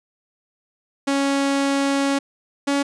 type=tone pair in turn; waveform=sawtooth; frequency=277.2 / 281.1 Hz; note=C#4 / C#4; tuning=0 / +24 cents; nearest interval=unison; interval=24 cents; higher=second; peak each=-14 dBFS; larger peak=neither; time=1.07-2.19 / 2.67-2.83 s; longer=first; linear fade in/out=10 ms; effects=resampled to 22050 Hz